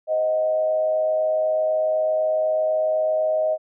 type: tone with frequency modulation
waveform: sine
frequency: 627 Hz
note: D#5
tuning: 13 cents sharp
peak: -18 dBFS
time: 0.07-3.58 s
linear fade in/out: 50 ms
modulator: 108 Hz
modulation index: 0.41
effects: none